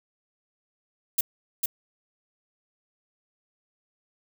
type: noise with echo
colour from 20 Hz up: violet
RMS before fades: -22 dBFS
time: 1.18-1.21 s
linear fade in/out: 5 ms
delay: 450 ms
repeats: 1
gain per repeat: -3 dB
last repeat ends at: 1.66 s
effects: none